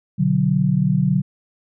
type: chord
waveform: sine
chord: B minor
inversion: none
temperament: equal with one note detuned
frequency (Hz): 123.47 / 146.83 / 185.53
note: B2 / D3 / F#3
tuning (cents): 0 / 0 / +5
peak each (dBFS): -23 / -18 / -18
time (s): 0.18-1.22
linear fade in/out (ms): 20
effects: none